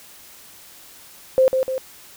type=tone with echo; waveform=sine; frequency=522 Hz; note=C5; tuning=4 cents flat; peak=-11 dBFS; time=1.38-1.48 s; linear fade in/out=0 ms; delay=150 ms; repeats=2; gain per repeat=-5 dB; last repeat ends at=1.78 s; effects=white hiss -45 dBFS RMS until 2.16 s